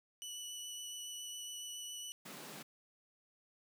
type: tone with vibrato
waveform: 20% pulse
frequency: 2960 Hz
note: F#7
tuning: in tune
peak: -38 dBFS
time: 0.22-2.12 s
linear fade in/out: 0 ms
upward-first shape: triangle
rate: 7.2 Hz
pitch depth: 12 cents each way
type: high-pass noise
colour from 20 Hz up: pink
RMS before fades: -50 dBFS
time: 2.25-2.63 s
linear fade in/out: 10 ms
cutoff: 140 Hz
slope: 96 dB/octave
effects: none